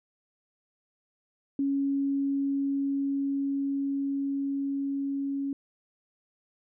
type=tone with level ramp; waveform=sine; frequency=277.2 Hz; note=C#4; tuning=in tune; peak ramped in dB=-24 to -28 dBFS; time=1.59-5.53 s; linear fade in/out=2 ms; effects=none